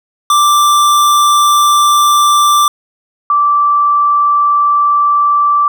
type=tone pair in turn; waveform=square / sine; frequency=1177 / 1166.2 Hz; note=D6 / D6; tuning=+3 / -13 cents; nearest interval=unison; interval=16 cents; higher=first; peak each=-7 dBFS; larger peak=neither; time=0.3-2.68 / 3.3-5.68 s; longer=neither; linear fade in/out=2 ms; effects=none